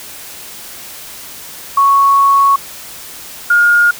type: tone pair in turn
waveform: sine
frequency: 1109 / 1422.8 Hz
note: C#6 / F6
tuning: 0 / +32 cents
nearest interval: major third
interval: 432 cents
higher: second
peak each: -6 dBFS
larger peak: neither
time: 1.77-2.56 / 3.5-3.91 s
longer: first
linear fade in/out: 5 ms
effects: white hiss -31 dBFS RMS until 3.99 s